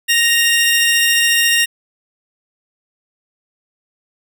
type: tone pair together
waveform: sawtooth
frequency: 1864.7 / 2790 Hz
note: A#6 / F7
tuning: 0 / -2 cents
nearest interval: perfect fifth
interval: 698 cents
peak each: -11 dBFS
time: 0.08-1.66 s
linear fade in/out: 20 ms
effects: none

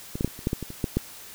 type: clicks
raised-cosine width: 3 ms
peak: -18 / -13 / -9 / -27 / -28 / -10 / -12 / -19 / -24 / -11 / -9 dBFS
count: 11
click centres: 0.155 / 0.209 / 0.246 / 0.277 / 0.391 / 0.471 / 0.531 / 0.627 / 0.704 / 0.842 / 0.97 s
effects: white hiss -44 dBFS RMS until 1.34 s

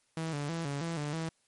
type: tone with pitch steps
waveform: sawtooth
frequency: 162 / 144.8 / 166 / 141.6 / 166.9 / 147.3 / 162.5 Hz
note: E3 / D3 / E3 / C#3 / E3 / D3 / E3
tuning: -30 / -24 / +12 / +37 / +22 / +6 / -24 cents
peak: -29 dBFS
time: 0.17-1.29 s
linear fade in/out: 2 ms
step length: 160 ms
effects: white hiss -72 dBFS RMS until 1.47 s + MP3 48 kbps

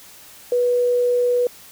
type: tone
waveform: sine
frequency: 489.3 Hz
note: B4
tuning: 16 cents flat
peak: -15 dBFS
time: 0.52-1.47 s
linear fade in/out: 2 ms
effects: white hiss -44 dBFS RMS until 1.71 s

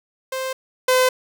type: tone pair in turn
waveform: sawtooth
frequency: 523.3 / 510.8 Hz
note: C5 / C5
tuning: 0 / -42 cents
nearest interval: unison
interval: 42 cents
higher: first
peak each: -20 / -10 dBFS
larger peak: second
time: 0.32-0.53 / 0.88-1.09 s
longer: neither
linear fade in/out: 5 ms
effects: none

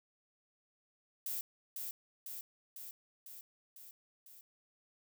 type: noise with echo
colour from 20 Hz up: violet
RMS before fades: -39 dBFS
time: 1.26-1.41 s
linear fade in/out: 2 ms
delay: 500 ms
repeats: 6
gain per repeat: -3 dB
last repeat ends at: 4.41 s
effects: none

